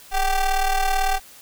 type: ring-modulated tone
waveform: 45% pulse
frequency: 392 Hz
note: G4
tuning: in tune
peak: -15 dBFS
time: 0.11-1.2 s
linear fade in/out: 50 ms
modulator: 373 Hz
effects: white hiss -46 dBFS RMS until 1.41 s